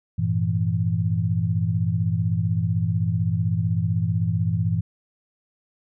sine chord, E diminished, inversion first, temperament equal with one note detuned, 98 / 113.81 / 164.81 Hz, G2 / Bb2 / E3, 0 / -41 / 0 cents, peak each -24 dBFS, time 0.18-4.81 s, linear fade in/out 10 ms, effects none

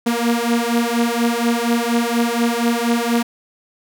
sawtooth beating tone pair, 233.1 / 237.3 Hz, A#3 / A#3, 0 / +31 cents, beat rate 4.2 Hz, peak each -15 dBFS, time 0.06-3.23 s, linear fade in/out 10 ms, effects none

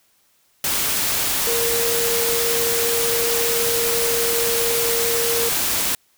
sine tone in noise, 466.2 Hz, A#4, in tune, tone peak -22 dBFS, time 1.47-5.49 s, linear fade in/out 2 ms, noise white, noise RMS -21 dBFS, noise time 0.64-5.95 s, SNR -4 dB, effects white hiss -61 dBFS RMS until 6.17 s

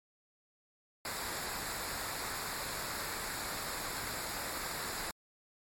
pink noise with comb filter, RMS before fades -39 dBFS, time 1.05-5.11 s, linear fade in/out 2 ms, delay 0.33 ms, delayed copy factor -0.65, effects MP3 64 kbps

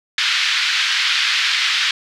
white band-pass noise, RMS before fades -18 dBFS, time 0.18-1.91 s, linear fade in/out 2 ms, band 1500 to 4200 Hz, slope 24 dB/octave, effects none

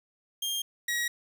sawtooth tone pair in turn, 3210 / 1904.8 Hz, G7 / A#6, +40 / +37 cents, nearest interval major sixth, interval 903 cents, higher first, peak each -26 / -24 dBFS, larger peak second, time 0.42-0.62 / 0.88-1.08 s, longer neither, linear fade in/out 5 ms, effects none

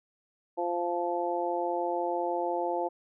harmonic tone, 174 Hz, F3, 6 cents flat, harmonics 2 / 3 / 4 / 5, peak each -33 / -33 / -33 / -33 dBFS, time 0.57-2.89 s, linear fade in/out 20 ms, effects none

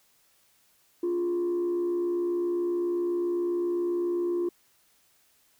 sine tone with frequency modulation, 349.2 Hz, F4, in tune, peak -23 dBFS, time 1.03-4.49 s, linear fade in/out 5 ms, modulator 67.5 Hz, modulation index 0.3, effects tanh soft clip ceiling -23 dBFS + white hiss -65 dBFS RMS until 5.59 s

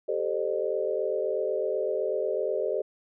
sine chord, A half-diminished seventh, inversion third, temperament equal with one note detuned, 392 / 440 / 523.3 / 606.3 Hz, G4 / A4 / C5 / Eb5, 0 / 0 / 0 / -45 cents, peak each -31 dBFS, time 0.08-2.82 s, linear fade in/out 10 ms, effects none

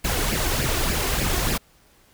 pink noise with flanger, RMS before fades -23 dBFS, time 0.04-1.58 s, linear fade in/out 10 ms, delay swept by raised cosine 0.4 to 2.8 ms, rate 3.4 Hz, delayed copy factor +0.6, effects pink hiss -57 dBFS RMS until 2.13 s

